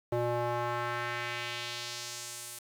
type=tone with band-pass filter sweep; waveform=square; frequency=120 Hz; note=B2; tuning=49 cents flat; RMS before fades=-35 dBFS; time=0.12-2.59 s; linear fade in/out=5 ms; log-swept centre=520 to 11000 Hz; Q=1.4; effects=9-bit